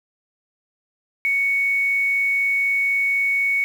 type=tone with quantisation; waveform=sine; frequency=2224 Hz; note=C#7; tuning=5 cents sharp; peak=-17 dBFS; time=1.25-3.64 s; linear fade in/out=0 ms; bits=7; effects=none